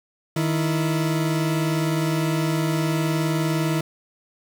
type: tone pair together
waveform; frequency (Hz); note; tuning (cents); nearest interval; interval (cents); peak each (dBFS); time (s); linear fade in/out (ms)
40% pulse; 155.4 / 330.4; D#3 / E4; -2 / +4; octave + minor second; 1306; -21 / -24; 0.36-3.81; 5
effects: 8-bit